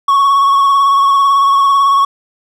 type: tone with vibrato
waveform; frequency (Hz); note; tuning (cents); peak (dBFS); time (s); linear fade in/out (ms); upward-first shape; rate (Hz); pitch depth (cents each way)
triangle; 1108.7; C#6; 0; -5; 0.08-2.05; 5; sine; 18; 28
effects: none